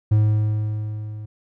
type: tone with level ramp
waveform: triangle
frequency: 106.8 Hz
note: G#2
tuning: 49 cents sharp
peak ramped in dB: -10 to -29 dBFS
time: 0.11-1.26 s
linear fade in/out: 10 ms
effects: none